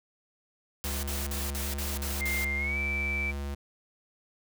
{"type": "tone", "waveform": "square", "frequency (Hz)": 70.4, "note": "C#2", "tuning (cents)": 27, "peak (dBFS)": -33, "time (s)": [0.84, 3.55], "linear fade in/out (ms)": 10}
{"type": "noise bursts", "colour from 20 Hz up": "white", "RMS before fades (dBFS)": -36, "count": 7, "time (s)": [0.84, 2.446], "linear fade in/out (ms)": 0, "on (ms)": 190, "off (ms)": 46}
{"type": "tone with pitch glide", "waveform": "sine", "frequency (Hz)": [2106, 2323], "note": ["C7", "D7"], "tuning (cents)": [11, -20], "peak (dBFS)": -29, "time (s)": [2.2, 3.32], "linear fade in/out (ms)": 20, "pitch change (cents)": 169, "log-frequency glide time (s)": [2.57, 2.78]}
{"effects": []}